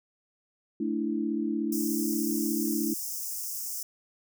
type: chord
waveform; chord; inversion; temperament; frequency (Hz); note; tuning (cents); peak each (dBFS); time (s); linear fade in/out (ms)
sine; A suspended fourth; none; just; 220 / 293.3 / 330; A3 / D4 / E4; 0 / -2 / +2; -31; 0.8-2.94; 5
type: high-pass noise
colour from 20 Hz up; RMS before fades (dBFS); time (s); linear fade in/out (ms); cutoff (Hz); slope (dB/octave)
white; -35; 1.72-3.83; 5; 5100; 96
effects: none